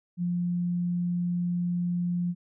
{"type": "tone", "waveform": "sine", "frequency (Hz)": 175.6, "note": "F3", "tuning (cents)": 10, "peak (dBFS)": -25, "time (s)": [0.17, 2.35], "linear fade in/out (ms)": 50, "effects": []}